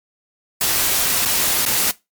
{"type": "noise with dropouts", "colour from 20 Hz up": "white", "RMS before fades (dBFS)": -18, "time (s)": [0.61, 1.91], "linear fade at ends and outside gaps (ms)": 1, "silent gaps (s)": [[1.252, 1.257], [1.652, 1.662]], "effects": ["noise-tail reverb RT60 0.2 s tail -19 dB re dry", "MP3 96 kbps"]}